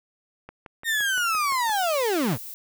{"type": "click train", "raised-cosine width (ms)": 0.5, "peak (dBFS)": -25, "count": 8, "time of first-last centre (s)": [0.49, 1.695], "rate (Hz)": 5.81}
{"type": "linear sweep", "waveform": "35% pulse", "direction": "down", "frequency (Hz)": [1864.7, 92.5], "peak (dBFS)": -20, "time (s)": [0.84, 2.38], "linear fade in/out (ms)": 50}
{"type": "noise", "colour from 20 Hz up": "violet", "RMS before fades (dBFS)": -38, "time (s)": [1.71, 2.54], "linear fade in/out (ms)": 0}
{"effects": []}